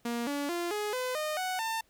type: tone with pitch steps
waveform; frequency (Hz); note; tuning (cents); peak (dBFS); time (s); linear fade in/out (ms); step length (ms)
sawtooth; 236.3 / 285.9 / 346 / 418.6 / 506.5 / 612.9 / 741.6 / 897.3; A#3 / D4 / F4 / G#4 / B4 / D#5 / F#5 / A5; +24 / -46 / -16 / +14 / +44 / -26 / +4 / +34; -27; 0.05-1.81; 5; 220
effects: pink hiss -68 dBFS RMS until 1.89 s